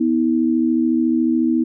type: tone pair together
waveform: sine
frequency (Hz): 246.9 / 320.9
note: B3 / E4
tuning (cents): 0 / -46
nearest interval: perfect fourth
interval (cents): 454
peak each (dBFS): -17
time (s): 0-1.64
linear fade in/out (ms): 10
effects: none